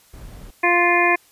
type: noise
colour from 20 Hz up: brown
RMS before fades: -38 dBFS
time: 0.13-0.51 s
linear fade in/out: 10 ms
type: harmonic tone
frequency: 349.2 Hz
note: F4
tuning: in tune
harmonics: 1 / 2 / 3 / 5 / 6 / 7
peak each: -21 / -21 / -21 / -21 / -21 / -21 dBFS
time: 0.63-1.16 s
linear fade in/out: 10 ms
effects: white hiss -54 dBFS RMS until 1.31 s + resampled to 32000 Hz